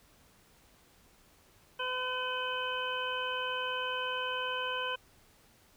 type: harmonic tone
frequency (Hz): 507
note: B4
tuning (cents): +45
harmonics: 1 / 2 / 3 / 5 / 6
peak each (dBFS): -39 / -37 / -38 / -41 / -38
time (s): 1.79-4.96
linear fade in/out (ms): 10
effects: pink hiss -63 dBFS RMS until 5.76 s